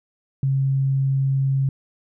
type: tone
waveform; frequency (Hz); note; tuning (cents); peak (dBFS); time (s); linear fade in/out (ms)
sine; 135.5; C#3; -39; -17; 0.43-1.69; 2
effects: none